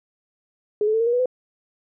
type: tone with pitch steps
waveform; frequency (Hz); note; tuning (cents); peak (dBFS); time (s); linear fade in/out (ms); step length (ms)
sine; 419.1 / 432.6 / 446.6 / 461 / 475.9 / 491.3 / 507.1; G#4 / A4 / A4 / A#4 / A#4 / B4 / B4; +16 / -29 / +26 / -19 / +36 / -9 / +46; -17; 0.81-1.258; 2; 64
effects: none